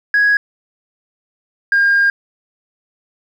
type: tone pair in turn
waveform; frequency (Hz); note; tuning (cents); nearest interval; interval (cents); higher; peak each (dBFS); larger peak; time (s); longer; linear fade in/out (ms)
sine; 1661.2 / 1612; G#6 / G6; 0 / +48; minor second; 52; first; -8; neither; 0.14-0.37 / 1.72-2.1; second; 2
effects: tanh soft clip ceiling -7 dBFS + 8-bit